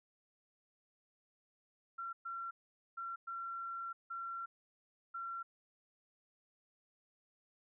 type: tone bursts at uneven times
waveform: sine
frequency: 1363 Hz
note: F6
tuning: 43 cents flat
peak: -40 dBFS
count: 6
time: 1.98-2.13 / 2.25-2.51 / 2.97-3.16 / 3.27-3.93 / 4.1-4.46 / 5.14-5.43 s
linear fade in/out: 10 ms
effects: none